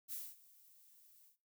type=noise with ADSR envelope; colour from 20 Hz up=violet; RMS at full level=-43 dBFS; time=0.08-1.37 s; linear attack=43 ms; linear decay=230 ms; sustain=-22 dB; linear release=110 ms; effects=noise-tail reverb RT60 0.3 s tail -17 dB re dry